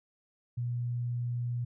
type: tone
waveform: sine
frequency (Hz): 120.9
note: B2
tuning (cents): -36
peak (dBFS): -30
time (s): 0.57-1.65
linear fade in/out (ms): 10
effects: none